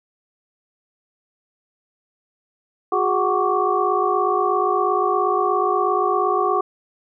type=tone cluster; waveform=sine; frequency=362.9 / 411 / 742 / 1106 / 1163 Hz; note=F#4 / G#4 / F#5 / C#6 / D6; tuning=-34 / -18 / +5 / -4 / -17 cents; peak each=-23 dBFS; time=2.92-6.61 s; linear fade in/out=5 ms; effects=none